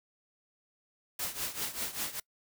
white noise with tremolo, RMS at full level -33 dBFS, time 1.19-2.2 s, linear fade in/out 5 ms, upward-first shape triangle, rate 5.1 Hz, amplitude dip 85%, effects noise-tail reverb RT60 0.1 s tail -25 dB re dry

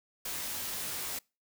white noise with comb filter, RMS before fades -37 dBFS, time 0.25-1.19 s, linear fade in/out 5 ms, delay 17 ms, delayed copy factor -0.6, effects noise-tail reverb RT60 0.3 s tail -26 dB re dry

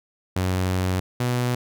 sawtooth tone pair in turn, 92.5 / 123.18 Hz, F#2 / B2, 0 / -4 cents, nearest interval perfect fourth, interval 496 cents, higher second, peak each -17 dBFS, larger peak neither, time 0.36-1 / 1.2-1.55 s, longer first, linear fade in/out 5 ms, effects none

